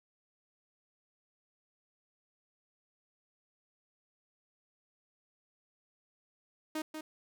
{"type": "tone with echo", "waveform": "sawtooth", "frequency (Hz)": 311.1, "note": "D#4", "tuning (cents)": 0, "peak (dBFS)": -30, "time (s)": [6.75, 6.82], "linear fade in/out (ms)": 5, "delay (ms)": 190, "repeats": 1, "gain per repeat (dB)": -6, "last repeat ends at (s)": 7.01, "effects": []}